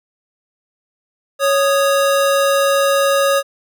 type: tone pair together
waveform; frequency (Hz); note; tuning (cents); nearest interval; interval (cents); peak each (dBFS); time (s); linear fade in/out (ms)
square; 554.4 / 1240.3; C#5 / D#6; 0 / -6; octave + major second; 1394; -14 / -19; 1.39-3.43; 50
effects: none